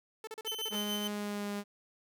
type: tone bursts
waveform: sawtooth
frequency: 440 Hz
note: A4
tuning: in tune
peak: -36 dBFS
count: 8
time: 0.24-0.755 s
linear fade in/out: 2 ms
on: 32 ms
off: 37 ms
type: tone with tremolo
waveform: 40% pulse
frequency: 3063 Hz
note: G7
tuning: 41 cents flat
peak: -33 dBFS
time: 0.46-1.08 s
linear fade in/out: 10 ms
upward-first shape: sine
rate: 6.9 Hz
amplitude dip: 50%
type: tone with pitch glide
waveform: sawtooth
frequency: 207.7 to 203.7 Hz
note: G#3 to G#3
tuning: 0 to -33 cents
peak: -31 dBFS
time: 0.7-1.64 s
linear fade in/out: 50 ms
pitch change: -33 cents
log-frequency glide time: 1.07-1.53 s
effects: none